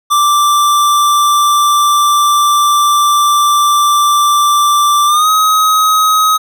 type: tone with pitch glide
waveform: square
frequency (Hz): 1174.7 to 1266.3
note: D6 to D#6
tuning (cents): 0 to +30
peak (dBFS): -8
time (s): 0.1-6.38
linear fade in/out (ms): 20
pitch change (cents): +130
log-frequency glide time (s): 5.06-5.29
effects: none